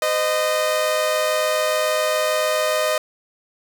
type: tone pair together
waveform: sawtooth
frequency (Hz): 510 / 617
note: C5 / D#5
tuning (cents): -44 / -15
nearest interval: minor third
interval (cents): 329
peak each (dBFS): -21 / -15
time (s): 0.02-2.98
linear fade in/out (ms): 2
effects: none